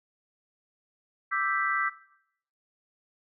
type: chord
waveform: sine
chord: E minor seventh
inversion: third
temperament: equal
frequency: 1174.7 / 1318.5 / 1568 / 1975.5 Hz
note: D6 / E6 / G6 / B6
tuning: 0 / 0 / 0 / 0 cents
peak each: -31 dBFS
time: 1.31-1.9 s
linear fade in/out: 20 ms
effects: noise-tail reverb RT60 0.7 s tail -17 dB re dry